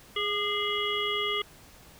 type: harmonic tone with a mistuned harmonic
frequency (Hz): 415.3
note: G#4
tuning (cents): 0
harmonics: 1 / 3 / 5 / 7 / 8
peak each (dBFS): -33 / -33 / -33 / -33 / -33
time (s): 0.16-1.42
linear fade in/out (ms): 5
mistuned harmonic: 3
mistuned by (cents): -43
effects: pink hiss -53 dBFS RMS until 1.99 s